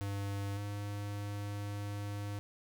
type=tone pair in turn; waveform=square; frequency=100 / 102.16 Hz; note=G2 / G#2; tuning=+35 / -28 cents; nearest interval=unison; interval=37 cents; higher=second; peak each=-36 / -38 dBFS; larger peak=first; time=0.01-0.57 / 0.57-2.39 s; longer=second; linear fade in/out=0 ms; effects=none